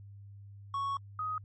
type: tone pair in turn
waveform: triangle / sine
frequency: 1108.7 / 1254.2 Hz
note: C#6 / D#6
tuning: 0 / +13 cents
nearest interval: major second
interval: 213 cents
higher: second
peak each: -29 / -32 dBFS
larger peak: first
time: 0.74-0.97 / 1.19-1.38 s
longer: first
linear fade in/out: 2 ms
effects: added 100 Hz sine -47 dBFS peak until 1.44 s + MP3 32 kbps